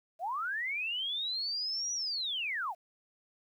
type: linear two-way sweep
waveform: sine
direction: up then down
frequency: 622.3 to 5880 to 622.3 Hz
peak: -32 dBFS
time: 0.19-2.75 s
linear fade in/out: 50 ms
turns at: 1.93 s
effects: 11-bit